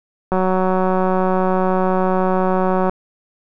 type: click train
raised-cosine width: 1 ms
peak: -5 dBFS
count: 480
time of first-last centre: 0.32-2.895 s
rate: 186 Hz
effects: none